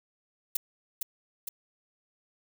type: noise with echo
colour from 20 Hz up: violet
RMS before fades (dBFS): -27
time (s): 0.55-0.57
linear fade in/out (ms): 5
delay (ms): 460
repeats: 2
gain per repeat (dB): -4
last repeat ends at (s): 1.49
effects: none